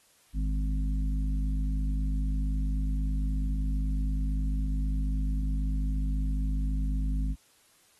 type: harmonic tone with a mistuned harmonic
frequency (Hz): 51.91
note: G#1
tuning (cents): 0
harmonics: 1 / 3 / 4 / 5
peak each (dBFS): -26 / -37 / -42 / -39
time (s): 0.33-7.36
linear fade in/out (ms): 50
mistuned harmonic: 4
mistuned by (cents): -23
effects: white hiss -63 dBFS RMS until 7.99 s + AAC 32 kbps